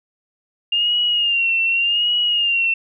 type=tone with vibrato; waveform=sine; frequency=2804 Hz; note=F7; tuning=6 cents sharp; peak=-15 dBFS; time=0.72-2.74 s; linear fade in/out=5 ms; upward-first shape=sine; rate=0.86 Hz; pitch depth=67 cents each way; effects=none